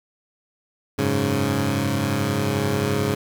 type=chord; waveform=15% pulse; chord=F# suspended second; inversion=none; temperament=equal; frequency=92.5 / 103.83 / 138.59 Hz; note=F#2 / G#2 / C#3; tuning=0 / 0 / 0 cents; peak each=-23 / -17 / -17 dBFS; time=0.98-3.15 s; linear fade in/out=10 ms; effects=8-bit